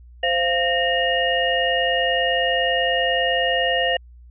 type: tone cluster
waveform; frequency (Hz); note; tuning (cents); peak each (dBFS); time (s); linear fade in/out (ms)
sine; 521 / 691 / 1842 / 2851; C5 / F5 / A#6 / F7; -7 / -19 / -21 / +35; -23; 0.23-3.97; 5
effects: added 60 Hz sine -42 dBFS peak until 4.3 s